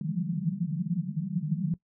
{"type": "band-pass noise", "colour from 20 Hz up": "pink", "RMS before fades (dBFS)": -30, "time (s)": [0.01, 1.74], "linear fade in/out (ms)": 2, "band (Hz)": [150, 200], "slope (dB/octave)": 96, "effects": ["noise-tail reverb RT60 0.1 s tail -19 dB re dry"]}